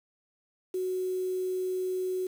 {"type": "tone with quantisation", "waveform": "sine", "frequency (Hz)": 370, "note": "F#4", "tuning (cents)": 0, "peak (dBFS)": -28, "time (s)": [0.74, 2.27], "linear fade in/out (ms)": 5, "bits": 8, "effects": []}